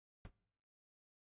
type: noise with exponential decay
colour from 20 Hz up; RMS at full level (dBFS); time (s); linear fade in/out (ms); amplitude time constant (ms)
brown; -42; 0.25-0.32; 0; 15
effects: noise-tail reverb RT60 0.8 s tail -21 dB re dry + resampled to 8000 Hz